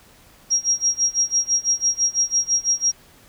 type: tone with tremolo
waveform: sine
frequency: 5630 Hz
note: F8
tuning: 13 cents sharp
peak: -14 dBFS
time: 0.5-2.92 s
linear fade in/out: 20 ms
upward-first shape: sine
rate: 6 Hz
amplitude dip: 95%
effects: pink hiss -51 dBFS RMS until 3.28 s